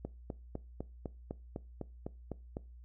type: click train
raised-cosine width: 2 ms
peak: -25 dBFS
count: 11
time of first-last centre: 0.05-2.569 s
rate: 3.97 Hz
effects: noise-tail reverb RT60 0.3 s tail -21 dB re dry + added 60 Hz sine -50 dBFS peak until 2.84 s